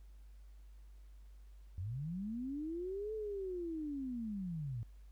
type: linear two-way sweep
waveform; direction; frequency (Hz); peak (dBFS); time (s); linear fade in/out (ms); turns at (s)
sine; up then down; 82.41 to 440 to 108.8; -38; 1.78-4.83; 0; 3.14
effects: added 50 Hz sine -53 dBFS peak until 5.11 s + pink hiss -75 dBFS RMS until 5.11 s